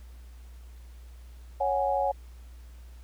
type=chord; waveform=sine; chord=C# suspended fourth; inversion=none; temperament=just; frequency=554.4 / 739.2 / 831.5 Hz; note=C#5 / F#5 / G#5; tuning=0 / -2 / +2 cents; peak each=-28 / -29 / -28 dBFS; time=1.6-2.12 s; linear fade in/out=10 ms; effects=added 60 Hz sine -44 dBFS peak until 3.03 s + pink hiss -61 dBFS RMS until 3.03 s